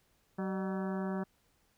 harmonic tone with a mistuned harmonic, 189.9 Hz, F#3, 45 cents sharp, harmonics 1 / 2 / 3 / 4 / 5 / 6 / 7 / 8 / 9, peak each -34 / -40 / -44 / -46 / -48 / -50 / -51 / -52 / -53 dBFS, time 0.38-1.24 s, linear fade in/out 10 ms, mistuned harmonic 3, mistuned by +86 cents, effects pink hiss -72 dBFS RMS until 1.77 s

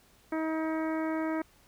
harmonic tone, 317.9 Hz, D#4, 37 cents sharp, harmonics 1 / 2 / 3 / 4 / 5 / 6 / 7, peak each -30 / -36 / -40 / -42 / -44 / -46 / -47 dBFS, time 0.32-1.42 s, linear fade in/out 5 ms, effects pink hiss -62 dBFS RMS until 1.67 s

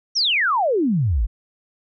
sine exponential sweep, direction down, 5920 to 44.61 Hz, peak -16 dBFS, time 0.15-1.27 s, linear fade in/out 20 ms, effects none

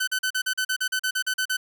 sawtooth tone bursts, 1516 Hz, F#6, 42 cents sharp, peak -19 dBFS, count 14, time 0-1.57 s, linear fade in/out 10 ms, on 75 ms, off 40 ms, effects none

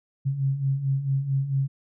sine beating tone pair, 133.2 / 137.7 Hz, C3 / C#3, +31 / -11 cents, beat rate 4.5 Hz, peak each -29 / -23 dBFS, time 0.25-1.68 s, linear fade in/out 20 ms, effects none

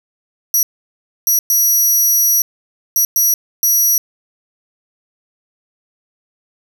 15% pulse tone bursts at uneven times, 5800 Hz, F#8, 35 cents flat, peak -5 dBFS, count 6, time 0.54-0.63 / 1.27-1.39 / 1.5-2.42 / 2.96-3.05 / 3.16-3.34 / 3.63-3.98 s, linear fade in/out 2 ms, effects none

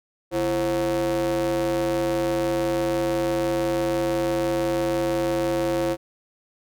square ring-modulated tone, 98 Hz, G2, in tune, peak -19 dBFS, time 0.31-5.97 s, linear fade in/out 50 ms, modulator 435 Hz, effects none

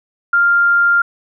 sine tone, 1396.9 Hz, F6, in tune, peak -9 dBFS, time 0.33-1.02 s, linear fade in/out 5 ms, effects none

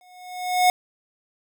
square tone with exponential growth, 728 Hz, F#5, 28 cents flat, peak -13 dBFS, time 0.01-0.7 s, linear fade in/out 1 ms, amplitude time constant 150 ms, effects none

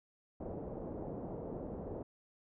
white low-pass noise, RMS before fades -43 dBFS, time 0.4-2.03 s, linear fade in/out 5 ms, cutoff 600 Hz, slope 24 dB/octave, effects none

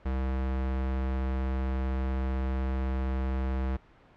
square tone, 65.41 Hz, C2, in tune, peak -28 dBFS, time 0.05-3.77 s, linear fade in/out 10 ms, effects pink hiss -57 dBFS RMS until 4.16 s + low-pass 2000 Hz 12 dB/octave

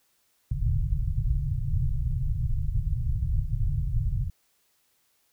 pink low-pass noise, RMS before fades -26 dBFS, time 0.51-4.3 s, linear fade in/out 5 ms, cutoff 150 Hz, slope 96 dB/octave, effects white hiss -69 dBFS RMS until 5.32 s

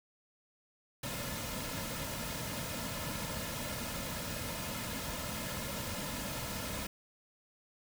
pink noise with comb filter, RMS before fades -39 dBFS, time 1.03-6.87 s, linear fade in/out 5 ms, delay 2.6 ms, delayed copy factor -0.6, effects none

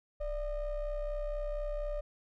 triangle ring-modulated tone, 311.1 Hz, D#4, in tune, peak -28 dBFS, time 0.2-2.01 s, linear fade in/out 10 ms, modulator 279 Hz, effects none

